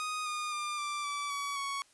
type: tone with pitch steps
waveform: sawtooth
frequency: 1244.5 / 1221.7 / 1199.3 / 1177.4 / 1155.8 / 1134.6 / 1113.9 Hz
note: D#6 / D#6 / D6 / D6 / D6 / C#6 / C#6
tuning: 0 / -32 / +36 / +4 / -28 / +40 / +8 cents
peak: -30 dBFS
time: 0-1.82 s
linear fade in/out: 0 ms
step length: 260 ms
effects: white hiss -64 dBFS RMS until 1.93 s + resampled to 24000 Hz